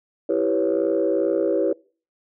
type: chord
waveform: sine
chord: C# half-diminished seventh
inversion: first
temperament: equal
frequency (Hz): 329.6 / 392 / 493.9 / 554.4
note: E4 / G4 / B4 / C#5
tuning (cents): 0 / 0 / 0 / 0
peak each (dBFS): -23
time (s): 0.29-1.73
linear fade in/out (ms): 5
effects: noise-tail reverb RT60 0.4 s tail -24 dB re dry + tanh soft clip ceiling -11 dBFS